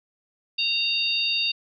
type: harmonic tone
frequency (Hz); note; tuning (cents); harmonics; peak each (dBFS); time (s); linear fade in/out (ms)
923; A#5; -17; 3 / 4 / 5; -25 / -26 / -27; 0.58-1.52; 10
effects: none